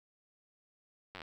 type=slowing click train; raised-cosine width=0.3 ms; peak=-28 dBFS; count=7; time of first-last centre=1.15-1.218 s; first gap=10 ms; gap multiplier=1.05; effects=10-bit